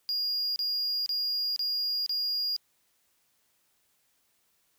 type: tone bursts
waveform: triangle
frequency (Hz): 4843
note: D#8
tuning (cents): -48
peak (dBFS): -26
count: 5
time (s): 0.09-2.564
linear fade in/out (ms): 0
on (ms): 470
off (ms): 31
effects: white hiss -71 dBFS RMS until 4.78 s